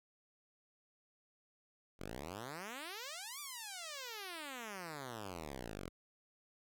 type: exponential two-way sweep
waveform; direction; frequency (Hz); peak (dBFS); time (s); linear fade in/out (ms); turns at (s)
5% pulse; up then down; 42.28 to 1200 to 42.28; -33; 1.99-5.89; 10; 3.4
effects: none